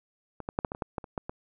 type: clicks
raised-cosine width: 1 ms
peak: -24 / -19 / -12 / -11 / -21 / -26 / -16 / -17 / -27 / -17 / -21 dBFS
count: 11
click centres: 0.403 / 0.489 / 0.589 / 0.648 / 0.719 / 0.749 / 0.822 / 0.982 / 1.042 / 1.178 / 1.295 s
effects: none